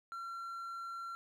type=tone; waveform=triangle; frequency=1364 Hz; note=F6; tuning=41 cents flat; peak=-39 dBFS; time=0.12-1.15 s; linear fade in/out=0 ms; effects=none